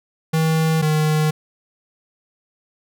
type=tone pair in turn; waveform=square; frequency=159.9 / 154.22 Hz; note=D#3 / D#3; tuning=+48 / -15 cents; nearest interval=minor second; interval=63 cents; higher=first; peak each=-16 dBFS; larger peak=neither; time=0.33-0.82 / 0.82-1.31 s; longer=neither; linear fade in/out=10 ms; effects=none